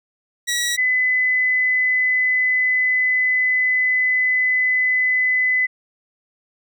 15% pulse / sine tone pair in turn, 1924 / 2012 Hz, B6 / B6, -46 / +32 cents, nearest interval minor second, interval 78 cents, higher second, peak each -13 / -15 dBFS, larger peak first, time 0.47-0.77 / 0.77-5.67 s, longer second, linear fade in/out 20 ms, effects none

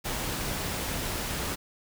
pink noise, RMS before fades -32 dBFS, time 0.04-1.56 s, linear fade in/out 20 ms, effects none

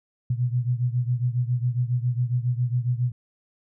sine beating tone pair, 120.9 / 128.2 Hz, B2 / C3, -36 / -35 cents, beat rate 7.3 Hz, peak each -23 / -26 dBFS, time 0.3-3.12 s, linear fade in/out 5 ms, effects none

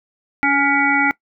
harmonic tone with a mistuned harmonic, 281.7 Hz, C#4, 28 cents sharp, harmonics 1 / 3 / 5 / 7 / 8, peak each -20 / -20 / -20 / -20 / -20 dBFS, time 0.43-1.11 s, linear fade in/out 0 ms, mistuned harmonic 3, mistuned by -23 cents, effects noise-tail reverb RT60 0.1 s tail -21 dB re dry

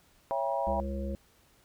sine chord, C# diminished seventh, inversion none, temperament just, 554.4 / 665.2 / 798.3 / 957.9 Hz, C#5 / E5 / G5 / Bb5, 0 / +16 / +31 / +47 cents, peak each -33 / -33 / -34 / -34 dBFS, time 0.31-0.8 s, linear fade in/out 0 ms
harmonic tone, 68 Hz, C#2, 33 cents flat, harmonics 1 / 3 / 5 / 7 / 8, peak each -34 / -37 / -43 / -49 / -40 dBFS, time 0.67-1.15 s, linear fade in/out 0 ms
effects pink hiss -64 dBFS RMS until 1.64 s

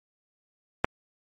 click, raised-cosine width 0.5 ms, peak -5 dBFS, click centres 0.845 s, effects MP3 48 kbps

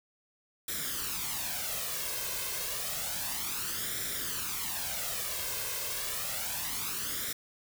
white noise with flanger, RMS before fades -35 dBFS, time 0.68-7.33 s, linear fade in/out 5 ms, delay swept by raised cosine 0.54 to 1.94 ms, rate 0.3 Hz, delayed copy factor +0.65, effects none

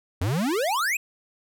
square exponential sweep, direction up, 82.41 to 2637 Hz, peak -23 dBFS, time 0.21-0.97 s, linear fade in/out 5 ms, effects none

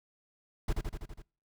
brown noise with echo, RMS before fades -29 dBFS, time 0.68-0.73 s, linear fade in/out 5 ms, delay 82 ms, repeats 6, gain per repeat -3 dB, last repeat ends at 1.222 s, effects noise-tail reverb RT60 0.4 s tail -25 dB re dry

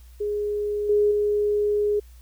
sine tone with level steps, 415.3 Hz, G#4, in tune, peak -23 / -16 / -19 dBFS, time 0.2-2 s, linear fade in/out 10 ms, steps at 0.89 / 1.11 s, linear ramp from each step 5 ms, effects added 60 Hz sine -44 dBFS peak until 2.21 s + white hiss -59 dBFS RMS until 2.21 s

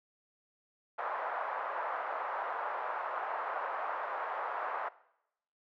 white band-pass noise, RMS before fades -37 dBFS, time 0.98-4.89 s, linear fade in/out 10 ms, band 600 to 1300 Hz, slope 24 dB/octave, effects noise-tail reverb RT60 0.8 s tail -19 dB re dry

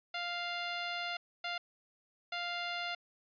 10% pulse tone bursts at uneven times, 698.5 Hz, F5, in tune, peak -27 dBFS, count 3, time 0.14-1.17 / 1.44-1.58 / 2.32-2.95 s, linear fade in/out 5 ms, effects resampled to 11025 Hz

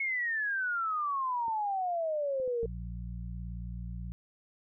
sine exponential sweep, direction down, 2200 to 450.2 Hz, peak -29 dBFS, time 0-2.66 s, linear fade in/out 5 ms
clicks, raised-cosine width 2 ms, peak -37 dBFS, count 4, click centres 1.482 / 2.4 / 2.477 / 2.632 s
harmonic tone, 58.5 Hz, A#1, 7 cents sharp, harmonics 1 / 2 / 3, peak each -38 / -43 / -44 dBFS, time 2.63-4.12 s, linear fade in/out 0 ms
effects none

